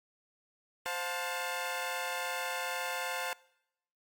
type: chord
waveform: 15% pulse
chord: F major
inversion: second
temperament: equal with one note detuned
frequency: 523.3 / 711.9 / 880 Hz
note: C5 / F5 / A5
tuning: 0 / +33 / 0 cents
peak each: -32 dBFS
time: 0.86-3.33 s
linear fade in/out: 0 ms
effects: noise-tail reverb RT60 0.8 s tail -23 dB re dry + Opus 48 kbps